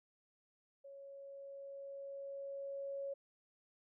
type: tone with level ramp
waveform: sine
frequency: 554 Hz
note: C#5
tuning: 1 cent flat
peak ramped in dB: -51 to -39 dBFS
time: 0.84-3.14 s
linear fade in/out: 10 ms
effects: none